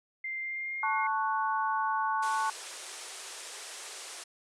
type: tone with pitch glide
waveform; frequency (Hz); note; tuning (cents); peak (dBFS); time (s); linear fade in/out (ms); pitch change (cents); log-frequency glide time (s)
sine; 2093 to 2135; C7 to C7; 0 to +34; -33; 0.24-1.07; 5; +34; 0.4-0.9
type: chord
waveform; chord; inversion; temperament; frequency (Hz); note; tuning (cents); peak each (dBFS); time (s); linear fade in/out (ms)
sine; F# minor; first; equal; 880 / 1108.7 / 1480; A5 / C#6 / F#6; 0 / 0 / 0; -30 / -31 / -35; 0.83-2.5; 2
type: band-pass noise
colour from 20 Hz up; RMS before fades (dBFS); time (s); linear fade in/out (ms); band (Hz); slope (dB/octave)
white; -44; 2.22-4.24; 10; 350 to 9800; 48
effects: none